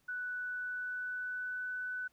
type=tone with pitch glide; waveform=sine; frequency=1485 to 1497.1 Hz; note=F#6 to F#6; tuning=+6 to +20 cents; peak=-36 dBFS; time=0.08-2.08 s; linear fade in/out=10 ms; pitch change=+14 cents; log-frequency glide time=0.4-1.73 s; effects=pink hiss -73 dBFS RMS until 2.12 s